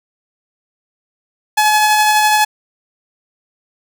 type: tone with tremolo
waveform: sawtooth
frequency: 851 Hz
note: G#5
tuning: 42 cents sharp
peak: -5 dBFS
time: 1.57-2.45 s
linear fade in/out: 10 ms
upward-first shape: sine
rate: 12 Hz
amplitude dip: 25%
effects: none